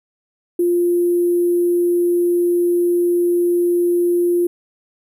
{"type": "tone with sample-and-hold", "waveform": "sine", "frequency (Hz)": 349.2, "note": "F4", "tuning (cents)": 0, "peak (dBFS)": -13, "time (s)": [0.59, 4.47], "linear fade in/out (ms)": 5, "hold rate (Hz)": 11025, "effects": []}